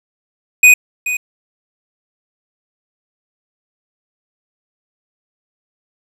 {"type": "tone with echo", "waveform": "square", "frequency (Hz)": 2489, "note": "D#7", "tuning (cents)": 0, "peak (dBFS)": -4, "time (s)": [0.63, 0.74], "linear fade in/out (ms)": 5, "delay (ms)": 430, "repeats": 1, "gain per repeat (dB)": -13, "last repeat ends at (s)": 1.17, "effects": ["low-pass 12000 Hz 12 dB/octave", "7-bit"]}